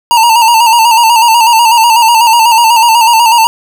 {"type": "tone with vibrato", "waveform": "square", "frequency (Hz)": 920, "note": "A#5", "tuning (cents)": -23, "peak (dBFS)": -4, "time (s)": [0.11, 3.47], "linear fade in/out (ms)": 0, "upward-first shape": "square", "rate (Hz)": 8.1, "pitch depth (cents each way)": 55, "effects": []}